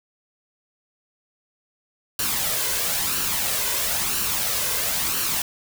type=noise with flanger; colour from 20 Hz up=white; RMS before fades=-24 dBFS; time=2.19-5.42 s; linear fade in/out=2 ms; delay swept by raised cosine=0.69 to 1.99 ms; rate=1 Hz; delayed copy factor=+0.5; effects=none